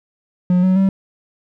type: tone with pitch steps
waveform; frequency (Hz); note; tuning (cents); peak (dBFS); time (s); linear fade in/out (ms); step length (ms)
triangle; 180 / 186.35 / 192.92; F#3 / F#3 / G3; -47 / +13 / -27; -9; 0.5-0.89; 2; 130
effects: none